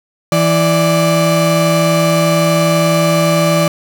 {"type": "tone pair together", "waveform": "35% pulse", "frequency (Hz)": [164.81, 587.3], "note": ["E3", "D5"], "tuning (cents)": [0, 0], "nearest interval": "octave + minor seventh", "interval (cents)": 2200, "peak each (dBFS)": -11, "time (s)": [0.32, 3.68], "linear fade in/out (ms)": 2, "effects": []}